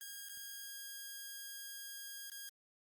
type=tone with dropouts; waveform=5% pulse; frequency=1630 Hz; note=G#6; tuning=33 cents flat; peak=-35 dBFS; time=0.01-2.49 s; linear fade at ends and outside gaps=1 ms; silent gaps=0.287-0.294 / 2.3-2.317 s; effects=Opus 24 kbps